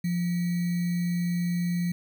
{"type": "tone with sample-and-hold", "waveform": "sine", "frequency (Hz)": 174.61, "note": "F3", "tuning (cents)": 0, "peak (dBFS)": -24, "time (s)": [0.04, 1.92], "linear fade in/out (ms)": 5, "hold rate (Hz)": 2100, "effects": []}